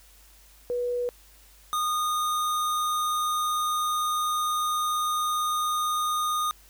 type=tone pair in turn; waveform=sine / square; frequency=487.7 / 1228.9 Hz; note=B4 / D#6; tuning=-22 / -22 cents; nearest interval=octave + major third; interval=1600 cents; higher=second; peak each=-25 dBFS; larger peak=neither; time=0.7-1.09 / 1.73-6.51 s; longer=second; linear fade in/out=0 ms; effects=added 50 Hz sine -55 dBFS peak until 6.69 s + white hiss -56 dBFS RMS until 6.69 s